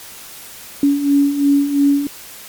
sine beating tone pair, 280.7 / 283.6 Hz, C#4 / C#4, +22 / +40 cents, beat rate 2.9 Hz, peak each -18 / -12 dBFS, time 0.83-2.07 s, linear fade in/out 2 ms, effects white hiss -36 dBFS RMS until 2.48 s + MP3 96 kbps

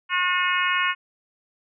harmonic tone, 361.1 Hz, F#4, 42 cents flat, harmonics 3 / 4 / 5 / 6 / 7 / 8, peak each -25 / -26 / -27 / -28 / -28 / -29 dBFS, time 0.09-0.95 s, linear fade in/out 50 ms, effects none

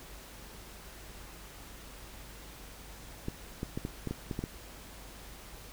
clicks, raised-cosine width 3 ms, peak -21 dBFS, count 9, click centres 3.284 / 3.631 / 3.775 / 3.851 / 4.073 / 4.11 / 4.312 / 4.391 / 4.439 s, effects added 50 Hz sine -51 dBFS peak until 5.72 s + pink hiss -50 dBFS RMS until 5.72 s

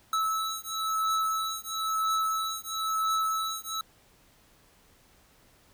square beating tone pair, 1305 / 1306 Hz, E6 / E6, -18 / -17 cents, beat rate 1 Hz, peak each -31 dBFS, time 0.13-3.81 s, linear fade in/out 2 ms, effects pink hiss -61 dBFS RMS until 5.73 s

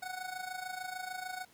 25% pulse tone with amplitude modulation, 740 Hz, F#5, in tune, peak -32 dBFS, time 0.02-1.45 s, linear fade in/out 10 ms, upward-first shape sine, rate 26.7 Hz, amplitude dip 70%, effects pink hiss -63 dBFS RMS until 1.53 s + high-pass 100 Hz 12 dB/octave

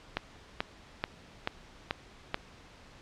click train, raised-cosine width 0.3 ms, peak -13 dBFS, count 6, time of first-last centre 0.17-2.344 s, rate 2.3 Hz, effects pink hiss -54 dBFS RMS until 3.01 s + low-pass 5000 Hz 12 dB/octave

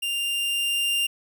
45% pulse tone with level ramp, 2794 Hz, F7, in tune, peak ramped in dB -25 to -21 dBFS, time 0.02-1.07 s, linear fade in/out 10 ms, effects none

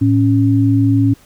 sine tone pair together, 110 / 276.7 Hz, A2 / C#4, 0 / -3 cents, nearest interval octave + major third, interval 1597 cents, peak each -12 dBFS, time 0.01-1.14 s, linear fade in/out 10 ms, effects pink hiss -48 dBFS RMS until 1.25 s

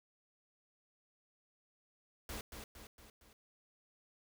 pink noise with echo, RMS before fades -44 dBFS, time 2.29-2.41 s, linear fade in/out 2 ms, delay 230 ms, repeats 4, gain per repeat -5 dB, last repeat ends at 3.33 s, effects none

